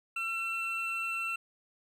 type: tone pair together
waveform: triangle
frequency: 1348 / 2696 Hz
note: E6 / E7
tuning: +38 / +38 cents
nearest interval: octave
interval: 1200 cents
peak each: -36 / -31 dBFS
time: 0.16-1.36 s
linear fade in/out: 5 ms
effects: none

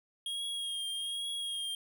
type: tone with vibrato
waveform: square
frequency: 3259 Hz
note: G#7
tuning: 33 cents flat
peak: -35 dBFS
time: 0.26-1.75 s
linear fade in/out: 2 ms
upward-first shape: triangle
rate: 1.2 Hz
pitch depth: 37 cents each way
effects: none

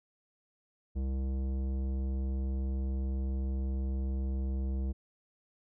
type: tone with tanh clipping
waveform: triangle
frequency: 66.2 Hz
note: C2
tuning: 21 cents sharp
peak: -32 dBFS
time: 0.95-4.93 s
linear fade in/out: 20 ms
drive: 18 dB
effects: none

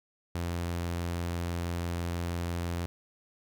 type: tone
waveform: sawtooth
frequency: 86.1 Hz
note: F2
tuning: 24 cents flat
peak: -27 dBFS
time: 0.35-2.86 s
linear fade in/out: 0 ms
effects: none

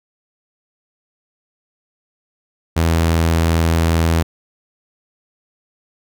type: tone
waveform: sawtooth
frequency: 82.41 Hz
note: E2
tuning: in tune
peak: -9 dBFS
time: 2.76-4.23 s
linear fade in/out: 10 ms
effects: none

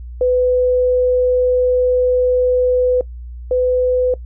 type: tone pair in turn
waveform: sine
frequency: 501 / 503 Hz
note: B4 / B4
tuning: +25 / +32 cents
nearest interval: unison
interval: 7 cents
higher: second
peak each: -11 / -12 dBFS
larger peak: first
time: 0.21-3.01 / 3.51-4.14 s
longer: first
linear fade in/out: 2 ms
effects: noise-tail reverb RT60 0.1 s tail -21 dB re dry + added 60 Hz sine -28 dBFS peak until 4.25 s

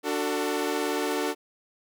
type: chord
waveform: sawtooth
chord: D major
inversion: none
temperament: equal with one note detuned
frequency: 293.7 / 370 / 447.7 Hz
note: D4 / F#4 / A4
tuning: 0 / 0 / +30 cents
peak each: -26 / -27 / -26 dBFS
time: 0.03-1.35 s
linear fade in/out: 50 ms
effects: none

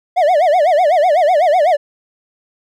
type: tone with vibrato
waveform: triangle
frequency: 657 Hz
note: E5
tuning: 6 cents flat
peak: -7 dBFS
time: 0.16-1.77 s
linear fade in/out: 20 ms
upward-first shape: sine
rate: 8 Hz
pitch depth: 230 cents each way
effects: none

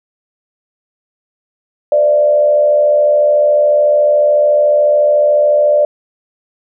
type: tone with frequency modulation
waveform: sine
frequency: 592 Hz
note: D5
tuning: 14 cents sharp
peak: -7 dBFS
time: 1.92-5.85 s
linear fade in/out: 2 ms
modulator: 73.9 Hz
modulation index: 0.5
effects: none

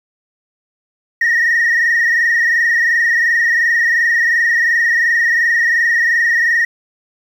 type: tone with frequency modulation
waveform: sine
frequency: 1864.7 Hz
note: A#6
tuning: in tune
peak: -9 dBFS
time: 1.21-6.65 s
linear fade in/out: 5 ms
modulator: 22.8 Hz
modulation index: 2.6
effects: tanh soft clip ceiling -8 dBFS + 7-bit

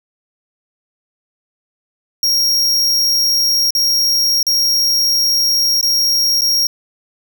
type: tone with dropouts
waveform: 45% pulse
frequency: 5588 Hz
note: F8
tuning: in tune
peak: -12 dBFS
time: 2.23-6.67 s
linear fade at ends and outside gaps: 2 ms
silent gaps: 3.706-3.75 / 4.429-4.467 / 5.812-5.828 / 6.41-6.418 s
effects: none

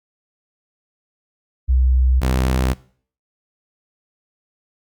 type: tone pair in turn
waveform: sine / sawtooth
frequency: 63.7 / 64.14 Hz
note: C2 / C2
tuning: -46 / -34 cents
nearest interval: unison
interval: 12 cents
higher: second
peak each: -12 dBFS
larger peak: neither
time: 1.68-2.21 / 2.21-2.74 s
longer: neither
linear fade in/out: 20 ms
effects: noise-tail reverb RT60 0.5 s tail -20 dB re dry + Opus 48 kbps

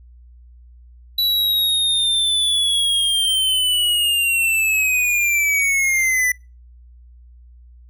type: linear sweep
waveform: square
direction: down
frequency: 3951 to 1976 Hz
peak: -16 dBFS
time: 1.18-6.32 s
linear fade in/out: 5 ms
effects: noise-tail reverb RT60 0.3 s tail -26 dB re dry + added 60 Hz sine -42 dBFS peak until 7.89 s

